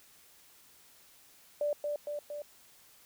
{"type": "tone with echo", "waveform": "sine", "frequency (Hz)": 587.3, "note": "D5", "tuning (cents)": 0, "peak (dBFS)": -28, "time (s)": [1.61, 1.73], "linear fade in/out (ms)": 2, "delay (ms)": 230, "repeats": 3, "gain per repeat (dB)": -3, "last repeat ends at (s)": 2.42, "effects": ["white hiss -60 dBFS RMS until 3.05 s"]}